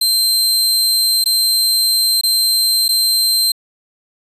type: tone with dropouts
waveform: sawtooth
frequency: 4130 Hz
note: C8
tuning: 23 cents flat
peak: -9 dBFS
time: 0.01-3.52 s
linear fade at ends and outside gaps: 5 ms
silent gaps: 1.241-1.258 / 2.212-2.234 / 2.882-2.889 s
effects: resampled to 32000 Hz